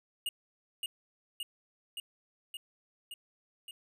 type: tone with echo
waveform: square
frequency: 2858 Hz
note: F7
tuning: 39 cents sharp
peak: -32 dBFS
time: 0.26-0.29 s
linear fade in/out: 2 ms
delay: 570 ms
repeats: 6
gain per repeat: -2 dB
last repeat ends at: 3.71 s
effects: none